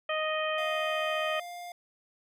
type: harmonic tone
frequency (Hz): 622.3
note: D#5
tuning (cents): 0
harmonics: 1 / 2 / 3 / 4 / 5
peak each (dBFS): -31 / -34 / -36 / -37 / -38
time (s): 0.09-1.4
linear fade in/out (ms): 5
type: tone with pitch glide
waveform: square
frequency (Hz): 697 to 703.9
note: F5 to F5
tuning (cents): -4 to +13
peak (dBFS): -40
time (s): 0.58-1.72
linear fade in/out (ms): 2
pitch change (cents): +17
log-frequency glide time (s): 1.22-1.6
effects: none